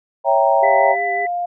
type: chord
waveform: sine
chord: C# diminished seventh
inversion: none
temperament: equal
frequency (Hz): 554.4 / 659.3 / 784 / 932.3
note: C#5 / E5 / G5 / Bb5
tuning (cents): 0 / 0 / 0 / 0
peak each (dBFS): -17 / -17 / -17 / -18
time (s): 0.24-0.96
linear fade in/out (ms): 50
type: tone with pitch glide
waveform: sine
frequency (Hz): 698.5 to 703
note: F5 to F5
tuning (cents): 0 to +11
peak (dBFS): -19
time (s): 0.62-1.46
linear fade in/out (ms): 10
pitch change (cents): +11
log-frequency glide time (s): 0.76-1.3
type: tone with vibrato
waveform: sine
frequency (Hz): 398.7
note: G4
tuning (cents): +29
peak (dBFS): -26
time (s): 0.62-1.26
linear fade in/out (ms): 10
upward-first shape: sine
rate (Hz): 5.4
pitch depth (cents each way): 26
type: tone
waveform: sine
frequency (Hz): 1994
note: B6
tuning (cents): +16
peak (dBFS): -22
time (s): 0.63-1.27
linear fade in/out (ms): 10
effects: none